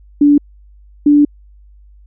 sine tone pair in turn, 290 / 292.2 Hz, D4 / D4, -22 / -9 cents, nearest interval unison, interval 13 cents, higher second, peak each -5 dBFS, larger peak neither, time 0.21-0.38 / 1.06-1.25 s, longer second, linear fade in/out 5 ms, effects added 50 Hz sine -40 dBFS peak until 2.06 s

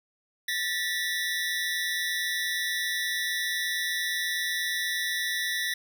25% pulse tone pair together, 1775 / 1943.4 Hz, A6 / B6, +15 / -28 cents, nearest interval major second, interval 157 cents, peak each -27 / -26 dBFS, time 0.48-5.74 s, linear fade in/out 5 ms, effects none

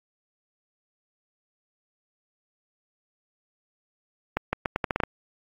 accelerating click train, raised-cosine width 0.5 ms, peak -9 dBFS, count 9, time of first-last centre 4.37-5.036 s, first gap 160 ms, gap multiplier 0.8, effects AAC 48 kbps

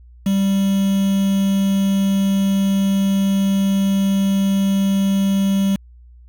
triangle tone with quantisation, 195.7 Hz, G3, 3 cents flat, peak -12 dBFS, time 0.26-5.76 s, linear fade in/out 5 ms, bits 5, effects added 60 Hz sine -41 dBFS peak until 6.28 s

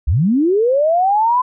sine linear sweep, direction up, 55 to 1023 Hz, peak -11 dBFS, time 0.07-1.42 s, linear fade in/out 10 ms, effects none

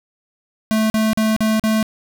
square tone bursts, 218.6 Hz, A3, 11 cents flat, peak -15 dBFS, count 5, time 0.71-1.828 s, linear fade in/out 0 ms, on 190 ms, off 42 ms, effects none

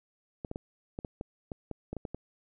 clicks, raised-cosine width 2 ms, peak -23 dBFS, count 12, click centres 0.448 / 0.514 / 0.559 / 0.989 / 1.048 / 1.211 / 1.518 / 1.713 / 1.93 / 1.967 / 2.052 / 2.146 s, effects none

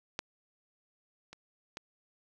clicks, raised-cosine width 0.2 ms, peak -16 / -30 / -23 dBFS, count 3, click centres 0.191 / 1.33 / 1.771 s, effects none

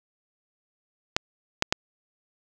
clicks, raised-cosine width 0.2 ms, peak -3 dBFS, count 3, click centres 1.165 / 1.624 / 1.725 s, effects none

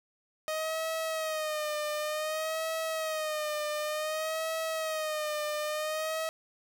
sawtooth tone with vibrato, 622.3 Hz, D#5, in tune, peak -27 dBFS, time 0.48-6.29 s, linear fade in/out 0 ms, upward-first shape sine, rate 0.55 Hz, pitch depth 61 cents each way, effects none

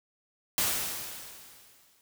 white noise with exponential decay, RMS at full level -26 dBFS, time 0.58-2.01 s, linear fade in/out 0 ms, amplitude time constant 310 ms, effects none

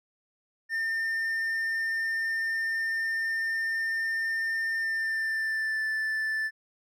triangle tone with pitch glide, 1806 to 1758.6 Hz, A6 to A6, +45 to -1 cents, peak -25 dBFS, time 0.69-6.51 s, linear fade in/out 50 ms, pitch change -46 cents, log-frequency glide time 4.76-5.83 s, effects none

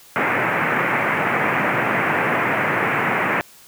white band-pass noise, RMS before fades -20 dBFS, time 0.16-3.41 s, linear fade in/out 0 ms, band 110 to 2300 Hz, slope 48 dB/octave, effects white hiss -47 dBFS RMS until 3.67 s

